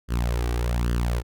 sawtooth tone with flanger, 59.4 Hz, A#1, 33 cents sharp, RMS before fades -24 dBFS, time 0.08-1.23 s, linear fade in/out 50 ms, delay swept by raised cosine 0.63 to 2.63 ms, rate 1.2 Hz, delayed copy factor +0.7, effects none

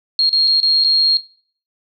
sine tone with dropouts, 4251 Hz, C8, 27 cents sharp, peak -11 dBFS, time 0.19-1.17 s, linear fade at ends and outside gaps 1 ms, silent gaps 0.293-0.329 / 0.475-0.478 / 0.602-0.63 / 0.839-0.846 s, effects noise-tail reverb RT60 0.5 s tail -20 dB re dry

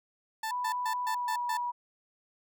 30% pulse tone bursts, 884 Hz, A5, 8 cents sharp, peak -29 dBFS, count 6, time 0.43-1.572 s, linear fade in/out 5 ms, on 82 ms, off 130 ms
sine tone with pitch glide, 987.8 to 969.7 Hz, B5 to B5, 0 to -32 cents, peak -30 dBFS, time 0.5-1.72 s, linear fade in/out 20 ms, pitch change -32 cents, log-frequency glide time 1.05-1.37 s
effects none

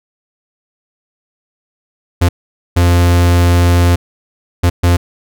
45% pulse tone bursts at uneven times, 87.3 Hz, F2, in tune, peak -7 dBFS, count 4, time 2.21-2.29 / 2.76-3.96 / 4.63-4.7 / 4.83-4.97 s, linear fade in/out 10 ms, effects none

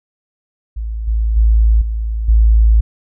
sine tone with level steps, 55 Hz, A1, in tune, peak -19 / -12 / -7 / -16 / -6 dBFS, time 0.76-2.81 s, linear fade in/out 10 ms, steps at 1.07 / 1.36 / 1.81 / 2.28 s, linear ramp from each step 10 ms, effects none

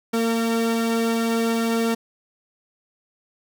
45% pulse tone pair together, 229.2 / 455.9 Hz, A#3 / A#4, -29 / -39 cents, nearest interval octave, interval 1190 cents, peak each -21 / -25 dBFS, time 0.13-1.95 s, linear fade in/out 10 ms, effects none

